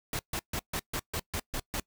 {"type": "noise bursts", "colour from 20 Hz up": "pink", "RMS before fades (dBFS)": -33, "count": 9, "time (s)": [0.13, 1.799], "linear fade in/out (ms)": 2, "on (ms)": 61, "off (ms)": 140, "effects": ["noise-tail reverb RT60 0.1 s tail -23 dB re dry"]}